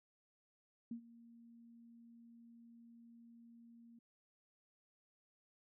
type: tone with ADSR envelope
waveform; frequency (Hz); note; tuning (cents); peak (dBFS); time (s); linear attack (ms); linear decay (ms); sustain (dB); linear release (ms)
sine; 233.1; A#3; 0; -40; 0.91-3.99; 4; 90; -18; 5
effects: none